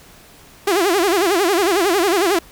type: tone with vibrato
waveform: sawtooth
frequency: 370.4 Hz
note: F#4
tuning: 2 cents sharp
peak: -10 dBFS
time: 0.67-2.39 s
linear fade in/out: 5 ms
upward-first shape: sine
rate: 11 Hz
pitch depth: 200 cents each way
effects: pink hiss -45 dBFS RMS until 2.51 s